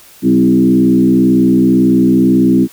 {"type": "tone with frequency modulation", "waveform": "sine", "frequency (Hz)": 259.8, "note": "C4", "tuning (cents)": -12, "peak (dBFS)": -6, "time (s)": [0.22, 2.68], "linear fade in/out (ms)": 50, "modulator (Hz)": 61.9, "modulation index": 1.3, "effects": ["white hiss -41 dBFS RMS until 2.72 s"]}